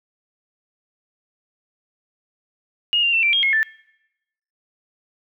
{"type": "tone with pitch steps", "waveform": "sine", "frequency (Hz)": [2860, 2784, 2687, 2348, 3245, 2163, 1766], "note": ["F7", "F7", "E7", "D7", "G#7", "C#7", "A6"], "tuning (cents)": [41, -6, 33, -1, -41, -43, 6], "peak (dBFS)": -15, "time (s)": [2.93, 3.63], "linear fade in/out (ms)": 0, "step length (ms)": 100, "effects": ["noise-tail reverb RT60 0.9 s tail -24 dB re dry"]}